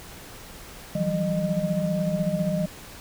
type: tone cluster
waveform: sine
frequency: 163.3 / 177.6 / 193.4 / 613 Hz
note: E3 / F3 / G3 / D#5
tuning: -16 / +29 / -23 / -26 cents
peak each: -28 dBFS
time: 0.95-2.66 s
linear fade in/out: 5 ms
effects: pink hiss -43 dBFS RMS until 3 s